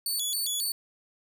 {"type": "tone with vibrato", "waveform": "15% pulse", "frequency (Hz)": 3908, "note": "B7", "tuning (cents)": -19, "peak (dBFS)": -21, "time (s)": [0.06, 0.72], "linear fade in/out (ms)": 2, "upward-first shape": "square", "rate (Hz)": 3.7, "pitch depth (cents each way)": 240, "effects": []}